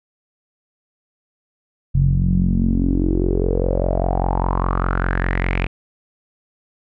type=tone with low-pass filter sweep; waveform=sawtooth; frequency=44.97 Hz; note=F#1; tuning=49 cents flat; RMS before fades=-18 dBFS; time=1.94-5.67 s; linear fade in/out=10 ms; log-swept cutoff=130 to 2500 Hz; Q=6; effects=none